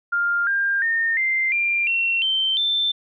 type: tone with pitch steps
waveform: sine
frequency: 1401 / 1600.1 / 1827.4 / 2087 / 2384 / 2722 / 3109 / 3551 Hz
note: F6 / G6 / A#6 / C7 / D7 / F7 / G7 / A7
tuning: +5 / +35 / -35 / -5 / +25 / -45 / -15 / +15 cents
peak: -18 dBFS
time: 0.12-2.92 s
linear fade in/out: 10 ms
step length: 350 ms
effects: none